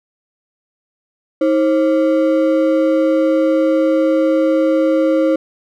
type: ring-modulated tone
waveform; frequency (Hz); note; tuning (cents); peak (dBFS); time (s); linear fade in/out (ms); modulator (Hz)
triangle; 426; G#4; +44; -6; 1.41-5.36; 5; 108
effects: none